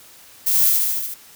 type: noise with echo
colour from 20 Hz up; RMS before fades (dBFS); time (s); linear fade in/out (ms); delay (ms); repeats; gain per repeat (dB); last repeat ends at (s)
violet; -18; 0.46-0.7; 10; 74; 6; -2; 1.144
effects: white hiss -46 dBFS RMS until 1.35 s